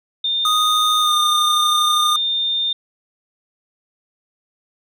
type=tone; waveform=sine; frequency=3620 Hz; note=A7; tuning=48 cents sharp; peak=-17 dBFS; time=0.24-2.73 s; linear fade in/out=5 ms
type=tone with pitch glide; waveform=square; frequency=1244.5 to 1217.5 Hz; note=D#6 to D#6; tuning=0 to -38 cents; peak=-17 dBFS; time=0.45-2.16 s; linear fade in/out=2 ms; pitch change=-38 cents; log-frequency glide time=1-1.13 s
effects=none